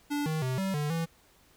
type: tone with pitch steps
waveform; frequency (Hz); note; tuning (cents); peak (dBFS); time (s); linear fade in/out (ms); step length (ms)
square; 290.6 / 157.2 / 128.9 / 192.5 / 148.1 / 165.2; D4 / D#3 / C3 / G3 / D3 / E3; -18 / +18 / -26 / -31 / +15 / +4; -29; 0.1-1.06; 20; 160
effects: pink hiss -62 dBFS RMS until 1.56 s